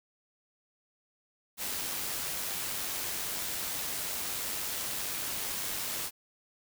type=noise with amplitude modulation; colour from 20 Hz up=white; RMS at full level=-34 dBFS; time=1.57-6.11 s; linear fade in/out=50 ms; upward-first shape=sine; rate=97.3 Hz; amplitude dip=25%; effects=none